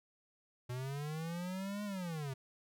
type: linear two-way sweep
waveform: square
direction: up then down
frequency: 121.4 to 209.3 to 129.1 Hz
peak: -39 dBFS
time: 0.69-2.34 s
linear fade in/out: 10 ms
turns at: 1.84 s
effects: none